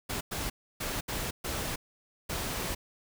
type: noise bursts at uneven times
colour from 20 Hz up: pink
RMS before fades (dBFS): -34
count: 6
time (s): 0.09-0.21 / 0.31-0.5 / 0.8-1.01 / 1.08-1.31 / 1.44-1.76 / 2.29-2.75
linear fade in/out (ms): 10
effects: none